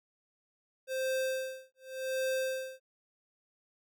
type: tone with tremolo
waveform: square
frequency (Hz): 523.3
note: C5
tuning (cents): 0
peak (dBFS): -30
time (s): 0.87-2.8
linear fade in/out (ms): 50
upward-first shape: sine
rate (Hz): 0.87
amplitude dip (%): 100
effects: none